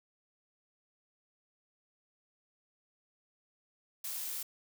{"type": "noise", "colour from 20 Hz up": "blue", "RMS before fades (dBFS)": -39, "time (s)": [4.04, 4.43], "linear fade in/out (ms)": 5, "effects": []}